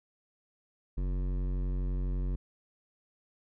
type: tone with hard clipping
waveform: sine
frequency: 46 Hz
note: F#1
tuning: 9 cents flat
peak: -31 dBFS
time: 0.97-2.36 s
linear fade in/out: 10 ms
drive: 14 dB
effects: none